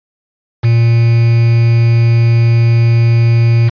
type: tone with quantisation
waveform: triangle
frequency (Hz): 116.54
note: A#2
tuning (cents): 0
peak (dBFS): -4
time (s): 0.63-3.7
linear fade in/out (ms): 20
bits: 4
effects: resampled to 11025 Hz